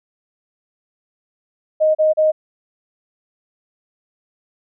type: tone bursts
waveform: sine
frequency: 622.3 Hz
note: D#5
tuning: in tune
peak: -11 dBFS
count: 3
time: 1.8-2.32 s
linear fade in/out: 20 ms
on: 150 ms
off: 35 ms
effects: none